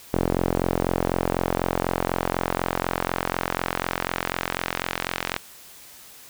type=tone with band-pass filter sweep; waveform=sawtooth; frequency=44.04 Hz; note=F1; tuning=15 cents sharp; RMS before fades=-26 dBFS; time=0.13-5.38 s; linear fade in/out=10 ms; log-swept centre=430 to 2400 Hz; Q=0.81; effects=white hiss -46 dBFS RMS until 6.29 s